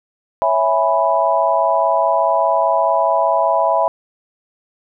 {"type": "chord", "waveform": "sine", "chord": "C# minor seventh", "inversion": "none", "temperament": "equal", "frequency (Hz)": [554.4, 659.3, 830.6, 987.8], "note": ["C#5", "E5", "G#5", "B5"], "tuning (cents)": [0, 0, 0, 0], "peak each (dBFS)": [-21, -16, -20, -17], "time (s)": [0.42, 3.88], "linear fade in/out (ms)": 0, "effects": []}